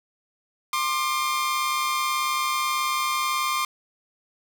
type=tone pair together; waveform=sawtooth; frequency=1058.7 / 1197 Hz; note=C6 / D6; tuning=+20 / +33 cents; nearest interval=major second; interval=213 cents; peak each=-22 dBFS; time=0.73-3.65 s; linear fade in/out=2 ms; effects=none